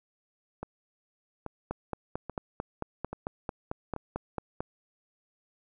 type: two click trains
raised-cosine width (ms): 1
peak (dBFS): -22 / -18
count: 5 / 14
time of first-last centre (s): 0.63-3.963 / 1.71-4.605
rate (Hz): 1.2 / 4.49
effects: none